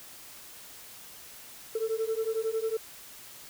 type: beating tone pair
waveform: sine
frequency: 440 / 451 Hz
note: A4 / A4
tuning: 0 / +43 cents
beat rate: 11 Hz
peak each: -29 dBFS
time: 1.75-2.77 s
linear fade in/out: 5 ms
effects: tanh soft clip ceiling -24 dBFS + white hiss -48 dBFS RMS until 3.49 s